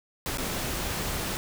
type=noise with dropouts; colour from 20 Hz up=pink; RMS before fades=-31 dBFS; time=0.26-1.37 s; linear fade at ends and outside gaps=0 ms; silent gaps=0.373-0.383 s; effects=none